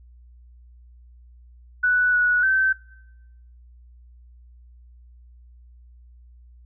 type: tone with pitch steps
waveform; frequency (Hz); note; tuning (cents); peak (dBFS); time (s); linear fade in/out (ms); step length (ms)
sine; 1482 / 1467 / 1544; F#6 / F#6 / G6; +2 / -15 / -27; -16; 1.83-2.73; 10; 300
effects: noise-tail reverb RT60 0.9 s tail -24 dB re dry + added 60 Hz sine -46 dBFS peak until 6.65 s